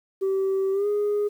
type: tone with pitch glide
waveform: sine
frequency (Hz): 385.9 to 413.6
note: G4 to G#4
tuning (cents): -27 to -7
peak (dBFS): -19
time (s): 0.21-1.29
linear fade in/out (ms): 20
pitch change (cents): +120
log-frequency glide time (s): 0.72-0.87
effects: tanh soft clip ceiling -19 dBFS + 9-bit